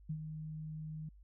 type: tone with ADSR envelope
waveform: sine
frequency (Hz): 155.56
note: D#3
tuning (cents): 0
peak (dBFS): -34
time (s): 0.09-1.09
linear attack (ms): 10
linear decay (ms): 74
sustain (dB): -7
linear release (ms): 4
effects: added 50 Hz sine -56 dBFS peak until 1.23 s